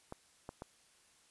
clicks, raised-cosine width 1 ms, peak -29 dBFS, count 3, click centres 0.124 / 0.491 / 0.621 s, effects white hiss -67 dBFS RMS until 1.3 s + resampled to 24000 Hz

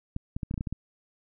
clicks, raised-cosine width 5 ms, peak -19 dBFS, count 9, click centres 0.164 / 0.365 / 0.432 / 0.511 / 0.541 / 0.578 / 0.609 / 0.672 / 0.726 s, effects none

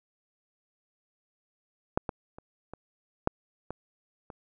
clicks, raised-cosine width 1 ms, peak -10 / -17 / -30 / -26 / -9 / -21 / -28 dBFS, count 7, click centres 1.975 / 2.092 / 2.385 / 2.736 / 3.274 / 3.706 / 4.302 s, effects none

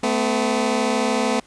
15% pulse tone pair together, 220 / 253.2 Hz, A3 / B3, 0 / +43 cents, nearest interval major second, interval 243 cents, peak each -15 dBFS, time 0.03-1.4 s, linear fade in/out 5 ms, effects pink hiss -52 dBFS RMS until 1.46 s + resampled to 22050 Hz

